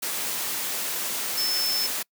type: tone in noise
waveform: sine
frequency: 5274 Hz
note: E8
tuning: in tune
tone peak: -24 dBFS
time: 1.37-1.87 s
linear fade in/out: 10 ms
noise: white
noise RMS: -29 dBFS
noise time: 0.02-2.03 s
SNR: +2 dB
effects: noise-tail reverb RT60 0.1 s tail -26 dB re dry + high-pass 200 Hz 12 dB/octave